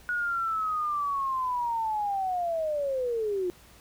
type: linear sweep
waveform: sine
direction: down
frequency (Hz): 1461 to 349.2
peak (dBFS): -26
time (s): 0.09-3.5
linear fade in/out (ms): 0
effects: added 60 Hz sine -60 dBFS peak until 3.8 s + pink hiss -55 dBFS RMS until 3.8 s